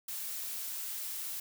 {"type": "noise", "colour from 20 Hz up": "blue", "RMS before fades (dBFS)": -39, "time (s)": [0.08, 1.4], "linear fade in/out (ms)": 5, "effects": []}